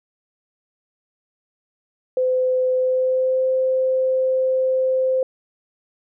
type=tone with pitch glide; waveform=sine; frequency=511 to 519.6 Hz; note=C5 to C5; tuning=-41 to -12 cents; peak=-16 dBFS; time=2.17-5.23 s; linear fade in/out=2 ms; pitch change=+29 cents; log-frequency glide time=2.74-3.47 s; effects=none